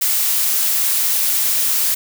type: noise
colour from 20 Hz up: blue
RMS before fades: -17 dBFS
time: 0.01-1.95 s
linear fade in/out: 10 ms
effects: none